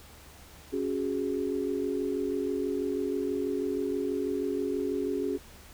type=chord; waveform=sine; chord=C# suspended fourth; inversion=none; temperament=just; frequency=277.2 / 369.6 / 415.8 Hz; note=C#4 / F#4 / G#4; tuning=0 / -2 / +2 cents; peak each=-32 dBFS; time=0.72-5.38 s; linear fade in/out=20 ms; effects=added 72 Hz sine -55 dBFS peak until 5.73 s + pink hiss -52 dBFS RMS until 5.73 s